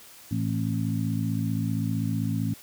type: harmonic tone with a mistuned harmonic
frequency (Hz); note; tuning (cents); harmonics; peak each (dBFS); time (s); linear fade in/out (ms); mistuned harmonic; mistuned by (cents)
55.5; A1; +16; 2 / 3 / 4 / 5; -28 / -30 / -31 / -32; 0.31-2.54; 5; 5; -36
effects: white hiss -49 dBFS RMS until 2.62 s